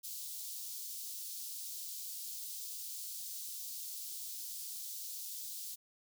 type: high-pass noise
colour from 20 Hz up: white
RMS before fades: -44 dBFS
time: 0.03-5.76 s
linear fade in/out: 20 ms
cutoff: 4000 Hz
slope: 24 dB/octave
effects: none